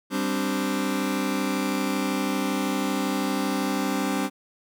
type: chord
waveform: sawtooth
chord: G suspended fourth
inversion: none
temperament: just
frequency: 196 / 261.3 / 294 Hz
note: G3 / C4 / D4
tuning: 0 / -2 / +2 cents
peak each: -24 dBFS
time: 0.1-4.3 s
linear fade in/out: 50 ms
effects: none